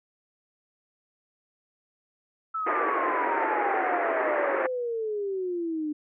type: exponential sweep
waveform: sine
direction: down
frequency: 1325 to 296.4 Hz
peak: -27 dBFS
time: 2.54-5.93 s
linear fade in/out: 10 ms
type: band-pass noise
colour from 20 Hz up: pink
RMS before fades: -28 dBFS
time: 2.66-4.67 s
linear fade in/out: 10 ms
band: 320 to 2100 Hz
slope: 48 dB/octave
effects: none